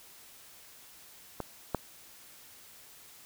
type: clicks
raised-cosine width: 1 ms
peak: -20 / -14 dBFS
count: 2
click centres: 1.403 / 1.747 s
effects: white hiss -54 dBFS RMS until 3.25 s